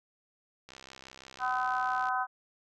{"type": "click train", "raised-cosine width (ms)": 0.2, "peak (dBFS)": -30, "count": 93, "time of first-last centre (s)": [0.69, 2.086], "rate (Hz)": 65.9}
{"type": "harmonic tone", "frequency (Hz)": 253.2, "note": "B3", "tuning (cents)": 43, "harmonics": [3, 4, 5, 6], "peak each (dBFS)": [-32, -33, -34, -35], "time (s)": [1.39, 2.27], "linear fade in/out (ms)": 50}
{"effects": []}